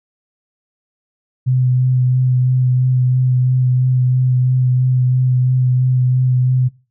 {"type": "tone with vibrato", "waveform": "sine", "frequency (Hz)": 127.2, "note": "C3", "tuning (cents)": -48, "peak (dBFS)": -11, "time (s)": [1.46, 6.69], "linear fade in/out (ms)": 20, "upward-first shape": "sine", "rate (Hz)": 3, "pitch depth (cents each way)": 16, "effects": ["noise-tail reverb RT60 0.3 s tail -20 dB re dry"]}